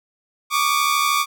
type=tone pair together; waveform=sawtooth; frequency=1127.2 / 1200 Hz; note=C#6 / D6; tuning=+29 / +37 cents; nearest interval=minor second; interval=108 cents; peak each=-16 dBFS; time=0.5-1.26 s; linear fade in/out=50 ms; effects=none